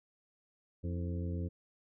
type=harmonic tone with a mistuned harmonic; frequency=87.31 Hz; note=F2; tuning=in tune; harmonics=1 / 2 / 3 / 4 / 5 / 6; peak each=-35 / -41 / -45 / -47 / -49 / -51 dBFS; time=0.83-1.49 s; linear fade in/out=20 ms; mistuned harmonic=4; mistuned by=-82 cents; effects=none